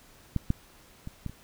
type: clicks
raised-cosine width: 5 ms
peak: -14 / -12 / -25 / -21 / -30 dBFS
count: 5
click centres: 0.363 / 0.504 / 1.074 / 1.263 / 1.296 s
effects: pink hiss -56 dBFS RMS until 1.43 s

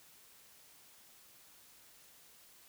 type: silence
effects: white hiss -61 dBFS RMS until 2.68 s

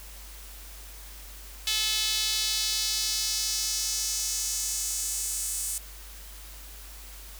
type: tone with high-pass filter sweep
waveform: sawtooth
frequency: 432.6 Hz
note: A4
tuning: 29 cents flat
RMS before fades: -29 dBFS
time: 1.67-5.78 s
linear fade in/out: 2 ms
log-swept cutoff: 3500 to 8500 Hz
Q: 2.1
effects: added 50 Hz sine -44 dBFS peak until 7.39 s + white hiss -47 dBFS RMS until 7.39 s

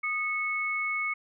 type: tone pair together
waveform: sine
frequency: 1234.7 / 2200 Hz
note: D#6 / C#7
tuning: -14 / -14 cents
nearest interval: minor seventh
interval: 1000 cents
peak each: -34 / -28 dBFS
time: 0.03-1.14 s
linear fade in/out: 10 ms
effects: none

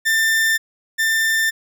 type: tone pair in turn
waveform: 40% pulse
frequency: 1789 / 1789 Hz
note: A6 / A6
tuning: +28 / +28 cents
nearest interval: unison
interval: 0 cents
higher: neither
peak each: -14 / -15 dBFS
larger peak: first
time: 0.05-0.58 / 0.98-1.51 s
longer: neither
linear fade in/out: 20 ms
effects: none

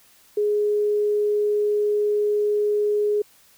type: tone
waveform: sine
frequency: 416.9 Hz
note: G#4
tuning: 7 cents sharp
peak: -18 dBFS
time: 0.37-3.22 s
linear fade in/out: 5 ms
effects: white hiss -55 dBFS RMS until 3.57 s

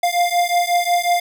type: beating tone pair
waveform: square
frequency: 698.5 / 704 Hz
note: F5 / F5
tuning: 0 / +14 cents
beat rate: 5.5 Hz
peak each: -19 dBFS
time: 0.03-1.2 s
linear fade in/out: 5 ms
effects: none

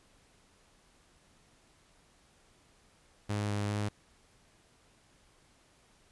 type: tone with pitch steps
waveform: sawtooth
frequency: 103.9 / 102.8 / 104 Hz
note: G#2 / G#2 / G#2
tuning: +1 / -17 / +3 cents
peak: -27 dBFS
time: 3.29-3.89 s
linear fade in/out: 10 ms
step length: 200 ms
effects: pink hiss -65 dBFS RMS until 6.11 s + resampled to 24000 Hz

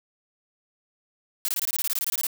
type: noise bursts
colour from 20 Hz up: blue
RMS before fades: -26 dBFS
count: 15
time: 1.45-2.268 s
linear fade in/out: 0 ms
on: 34 ms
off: 22 ms
effects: none

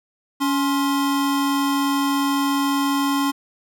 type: tone pair together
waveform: square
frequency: 280 / 1057.1 Hz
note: C#4 / C6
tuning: +18 / +17 cents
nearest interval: octave + major seventh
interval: 2299 cents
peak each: -20 / -25 dBFS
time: 0.4-3.32 s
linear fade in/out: 20 ms
effects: none

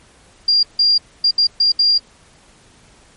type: tone bursts at uneven times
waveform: sine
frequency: 4783 Hz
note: D8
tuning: 31 cents sharp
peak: -10 dBFS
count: 6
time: 0.48-0.63 / 0.79-0.98 / 1.24-1.31 / 1.38-1.47 / 1.6-1.72 / 1.79-1.98 s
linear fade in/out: 5 ms
effects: pink hiss -49 dBFS RMS until 3.16 s + MP3 48 kbps

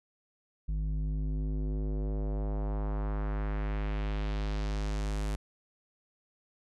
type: tone with low-pass filter sweep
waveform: square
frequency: 51.5 Hz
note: G#1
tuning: 14 cents flat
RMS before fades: -32 dBFS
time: 0.68-5.36 s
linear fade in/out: 10 ms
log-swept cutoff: 130 to 10000 Hz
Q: 1.3
effects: none

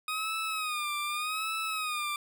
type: tone with vibrato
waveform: 20% pulse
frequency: 1244.5 Hz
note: D#6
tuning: in tune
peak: -26 dBFS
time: 0.08-2.16 s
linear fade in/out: 2 ms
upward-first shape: sine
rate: 0.84 Hz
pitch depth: 90 cents each way
effects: none

